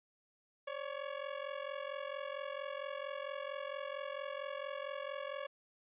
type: ring-modulated tone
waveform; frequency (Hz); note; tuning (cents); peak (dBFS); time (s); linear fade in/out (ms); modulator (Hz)
sawtooth; 561; C#5; +21; -33; 0.67-5.47; 5; 22.2
effects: resampled to 8000 Hz